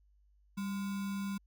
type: tone with sample-and-hold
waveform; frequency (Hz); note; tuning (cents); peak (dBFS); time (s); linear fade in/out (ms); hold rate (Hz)
sine; 197.2; G3; +11; -34; 0.57-1.38; 10; 1225
effects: added 50 Hz sine -64 dBFS peak until 1.46 s

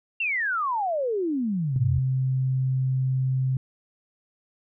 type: exponential sweep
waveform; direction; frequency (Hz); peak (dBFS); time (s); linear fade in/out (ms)
sine; down; 2794 to 79; -23; 0.2-1.99; 5
type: tone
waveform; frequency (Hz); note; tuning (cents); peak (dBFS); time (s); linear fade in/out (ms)
sine; 130.81; C3; 0; -21; 1.76-3.57; 2
effects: none

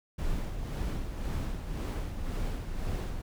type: noise with tremolo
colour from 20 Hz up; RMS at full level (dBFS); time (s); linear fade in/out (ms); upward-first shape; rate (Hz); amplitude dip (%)
brown; -31; 0.18-3.22; 10; sine; 1.9; 50
effects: none

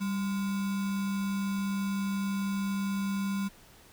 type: tone with sample-and-hold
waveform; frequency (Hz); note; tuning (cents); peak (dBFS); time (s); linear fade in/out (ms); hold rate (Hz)
sine; 196.5; G3; +4; -28; 0-3.49; 20; 1225
effects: pink hiss -56 dBFS RMS until 3.92 s

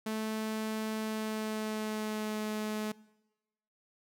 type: tone with pitch glide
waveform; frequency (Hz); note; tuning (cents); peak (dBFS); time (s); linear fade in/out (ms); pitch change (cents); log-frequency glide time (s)
sawtooth; 218.2 to 214.1; A3 to A3; -14 to -47; -29; 0.06-2.92; 5; -33; 1-2.38
effects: noise-tail reverb RT60 1.0 s tail -22 dB re dry

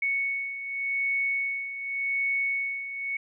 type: beating tone pair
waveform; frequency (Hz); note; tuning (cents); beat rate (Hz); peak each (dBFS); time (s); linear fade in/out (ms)
sine; 2217 / 2217.87; C#7 / C#7; 0 / 0; 0.87; -33 / -27; 0.02-3.17; 5
effects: none

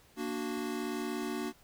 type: chord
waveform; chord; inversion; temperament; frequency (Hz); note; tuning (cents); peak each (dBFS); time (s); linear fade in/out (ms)
square; Bb augmented; none; equal; 233.1 / 293.7 / 370; Bb3 / D4 / F#4; 0 / 0 / 0; -39 / -39 / -39; 0.16-1.53; 50
effects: pink hiss -62 dBFS RMS until 1.63 s

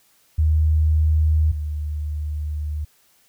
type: tone pair in turn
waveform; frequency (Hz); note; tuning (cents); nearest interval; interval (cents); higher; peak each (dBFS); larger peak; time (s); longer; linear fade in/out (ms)
sine; 77.78 / 75.3; D#2 / D2; 0 / +44; minor second; 56; first; -14 / -23; first; 0.38-1.52 / 1.52-2.85; second; 10
effects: white hiss -59 dBFS RMS until 3.28 s

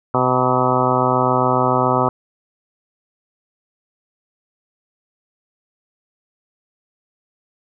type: harmonic tone with a mistuned harmonic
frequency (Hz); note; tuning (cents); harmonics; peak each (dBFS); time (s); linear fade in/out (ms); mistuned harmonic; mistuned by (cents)
127.2; C3; -48; 1 / 2 / 3 / 4 / 5 / 6 / 7 / 8 / 9 / 10; -23 / -23 / -23 / -23 / -23 / -23 / -23 / -23 / -23 / -23; 0.14-2.09; 2; 8; -45
effects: none

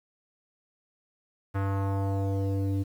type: tone with low-pass filter sweep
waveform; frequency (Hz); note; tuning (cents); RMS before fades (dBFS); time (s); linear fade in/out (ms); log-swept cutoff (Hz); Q
square; 98; G2; 0; -28; 1.54-2.84; 20; 1500 to 320; 1.8
effects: 9-bit

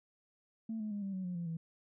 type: tone with pitch steps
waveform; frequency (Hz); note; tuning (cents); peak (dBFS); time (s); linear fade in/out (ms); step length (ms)
sine; 223.3 / 213.7 / 204.5 / 195.75 / 187.34 / 179.29 / 171.59 / 164.22; A3 / G#3 / G#3 / G3 / F#3 / F3 / F3 / E3; +26 / +50 / -26 / -2 / +22 / +46 / -30 / -6; -35; 0.69-1.57; 5; 110
effects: tanh soft clip ceiling -32 dBFS

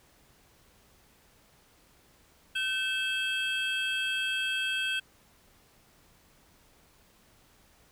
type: tone cluster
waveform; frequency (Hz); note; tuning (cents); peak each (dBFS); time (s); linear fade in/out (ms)
triangle; 1533 / 2631 / 3240; G6 / E7 / G#7; -39 / -4 / -43; -31; 2.55-5; 10
effects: pink hiss -62 dBFS RMS until 7.91 s

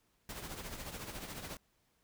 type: noise with tremolo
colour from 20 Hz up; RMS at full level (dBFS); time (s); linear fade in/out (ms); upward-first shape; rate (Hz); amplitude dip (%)
pink; -42; 0.29-1.57; 2; triangle; 14; 65
effects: pink hiss -75 dBFS RMS until 2.03 s

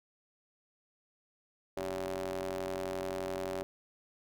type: ring-modulated tone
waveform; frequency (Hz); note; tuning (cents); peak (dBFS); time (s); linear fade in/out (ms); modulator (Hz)
sawtooth; 91.6; F#2; -17; -28; 1.77-3.63; 0; 478
effects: none

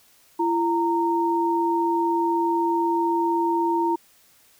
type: tone pair together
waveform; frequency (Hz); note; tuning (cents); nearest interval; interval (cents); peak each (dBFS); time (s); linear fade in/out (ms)
sine; 338.4 / 924; E4 / A#5; +45 / -16; octave + perfect fourth; 1739; -22; 0.39-3.96; 10
effects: white hiss -57 dBFS RMS until 4.59 s

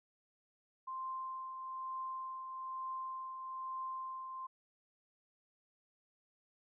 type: tone with tremolo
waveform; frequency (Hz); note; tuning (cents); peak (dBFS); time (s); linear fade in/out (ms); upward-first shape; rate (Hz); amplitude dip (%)
sine; 1046.5; C6; 0; -38; 0.87-4.47; 10; triangle; 1.1; 45
effects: none

